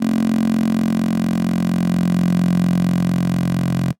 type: tone with high-pass filter sweep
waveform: 10% pulse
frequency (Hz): 44.3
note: F1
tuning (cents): +25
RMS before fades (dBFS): -17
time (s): 0-3.93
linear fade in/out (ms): 20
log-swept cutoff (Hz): 230 to 150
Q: 6.4
effects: noise-tail reverb RT60 0.1 s tail -23 dB re dry + AAC 64 kbps